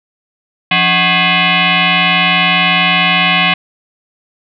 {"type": "tone with frequency modulation", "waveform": "sine", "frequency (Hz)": 173.9, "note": "F3", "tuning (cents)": -7, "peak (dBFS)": -8, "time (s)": [0.71, 3.54], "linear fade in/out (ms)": 5, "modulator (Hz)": 459, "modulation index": 6.7, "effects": []}